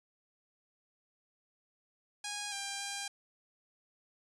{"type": "tone with pitch steps", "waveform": "5% pulse", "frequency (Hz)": [823, 796, 801], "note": ["G#5", "G5", "G5"], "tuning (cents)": [-16, 26, 37], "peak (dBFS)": -25, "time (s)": [2.24, 3.08], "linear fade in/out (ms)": 5, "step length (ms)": 280, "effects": ["resampled to 22050 Hz"]}